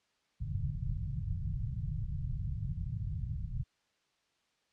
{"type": "low-pass noise", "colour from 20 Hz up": "white", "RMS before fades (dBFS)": -36, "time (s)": [0.4, 3.64], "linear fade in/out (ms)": 10, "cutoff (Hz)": 150, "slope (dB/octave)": 48, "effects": ["white hiss -75 dBFS RMS until 4.72 s", "low-pass 5000 Hz 12 dB/octave"]}